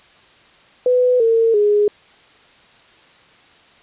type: tone with pitch steps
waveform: sine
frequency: 499.1 / 455 / 414.9 Hz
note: B4 / A#4 / G#4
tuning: +18 / -42 / -2 cents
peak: -11 dBFS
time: 0.86-1.88 s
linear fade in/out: 2 ms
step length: 340 ms
effects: white hiss -49 dBFS RMS until 3.82 s + resampled to 8000 Hz